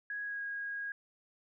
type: tone with pitch glide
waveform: sine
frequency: 1661.2 to 1640.2 Hz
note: G#6 to G#6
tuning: 0 to -22 cents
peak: -36 dBFS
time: 0.1-0.92 s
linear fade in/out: 2 ms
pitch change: -22 cents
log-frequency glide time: 0.23-0.42 s
effects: none